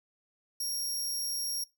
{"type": "tone", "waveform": "20% pulse", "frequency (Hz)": 5588, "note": "F8", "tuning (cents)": 0, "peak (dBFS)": -26, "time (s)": [0.6, 1.64], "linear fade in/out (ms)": 5, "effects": ["noise-tail reverb RT60 0.2 s tail -21 dB re dry"]}